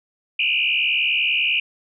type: tone with frequency modulation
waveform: sine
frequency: 2659 Hz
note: E7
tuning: 14 cents sharp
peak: -17 dBFS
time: 0.39-1.6 s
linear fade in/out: 5 ms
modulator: 70.3 Hz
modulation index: 3.9
effects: none